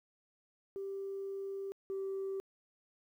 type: tone pair in turn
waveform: sine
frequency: 392 / 387.7 Hz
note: G4 / G4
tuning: 0 / -19 cents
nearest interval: unison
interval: 19 cents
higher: first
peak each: -37 / -34 dBFS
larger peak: second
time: 0.76-1.72 / 1.9-2.4 s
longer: first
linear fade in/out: 0 ms
effects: tanh soft clip ceiling -33 dBFS + 12-bit